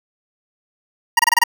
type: tone bursts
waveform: 25% pulse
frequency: 942 Hz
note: A#5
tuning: 18 cents sharp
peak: -6 dBFS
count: 6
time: 1.17-1.438 s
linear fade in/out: 5 ms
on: 23 ms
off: 26 ms
effects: none